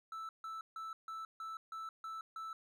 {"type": "tone bursts", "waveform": "triangle", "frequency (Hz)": 1318.5, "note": "E6", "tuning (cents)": 0, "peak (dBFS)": -40, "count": 8, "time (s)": [0.12, 2.53], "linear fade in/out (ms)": 2, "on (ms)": 170, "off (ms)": 150, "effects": []}